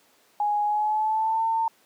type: tone with pitch glide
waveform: sine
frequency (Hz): 831 to 901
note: G#5 to A5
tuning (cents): +1 to +41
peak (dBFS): -21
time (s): 0.4-1.68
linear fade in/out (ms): 2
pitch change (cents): +140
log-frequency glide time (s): 0.64-1.45
effects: pink hiss -60 dBFS RMS until 1.85 s + high-pass 300 Hz 12 dB/octave